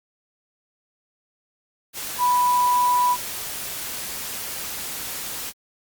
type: tone in noise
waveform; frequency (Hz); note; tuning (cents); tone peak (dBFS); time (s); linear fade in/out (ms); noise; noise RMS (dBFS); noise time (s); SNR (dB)
sine; 986; B5; -3; -16; 2.18-3.17; 50; white; -31; 1.93-5.53; +12
effects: Opus 48 kbps